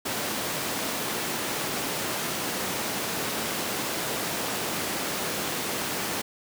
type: high-pass noise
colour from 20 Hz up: pink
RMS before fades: -30 dBFS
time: 0.05-6.22 s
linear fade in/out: 10 ms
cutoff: 200 Hz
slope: 12 dB/octave
effects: none